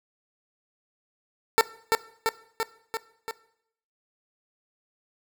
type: tone with echo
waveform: 15% pulse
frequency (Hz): 450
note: A4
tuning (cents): +39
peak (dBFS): -9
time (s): 1.58-1.61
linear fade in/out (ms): 0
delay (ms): 340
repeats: 5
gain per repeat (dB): -3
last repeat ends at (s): 3.31
effects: noise-tail reverb RT60 0.7 s tail -19 dB re dry